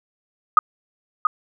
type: tone with echo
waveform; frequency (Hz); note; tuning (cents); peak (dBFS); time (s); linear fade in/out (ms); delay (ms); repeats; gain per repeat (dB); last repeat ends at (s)
sine; 1243; D#6; -2; -7; 0.57-0.59; 2; 680; 1; -6; 1.27
effects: none